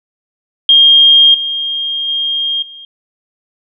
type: tone with level steps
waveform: sine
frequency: 3223 Hz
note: G7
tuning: 47 cents sharp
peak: -3 / -15 / -13 / -30 dBFS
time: 0.69-2.85 s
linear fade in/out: 2 ms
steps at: 1.34 / 2.08 / 2.62 s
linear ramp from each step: 5 ms
effects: none